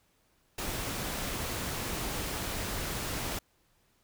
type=noise; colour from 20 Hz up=pink; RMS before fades=-35 dBFS; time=0.58-3.39 s; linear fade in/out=5 ms; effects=pink hiss -70 dBFS RMS until 4.03 s